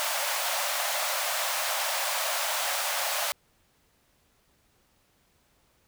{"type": "high-pass noise", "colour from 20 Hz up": "pink", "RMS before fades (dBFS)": -29, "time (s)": [0, 3.32], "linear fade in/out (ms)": 0, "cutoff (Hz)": 550, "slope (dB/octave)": 96, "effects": ["pink hiss -67 dBFS RMS until 5.87 s"]}